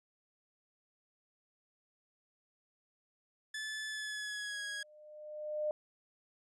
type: tone with pitch glide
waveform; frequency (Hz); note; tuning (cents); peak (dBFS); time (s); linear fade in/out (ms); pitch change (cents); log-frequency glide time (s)
sawtooth; 1736 to 1653.8; A6 to G#6; -24 to -8; -35; 3.54-4.83; 5; -84; 3.88-4.62
type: tone with exponential growth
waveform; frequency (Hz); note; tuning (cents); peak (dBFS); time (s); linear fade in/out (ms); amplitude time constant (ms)
sine; 605; D#5; -49; -30; 4.51-5.71; 1; 260
effects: resampled to 22050 Hz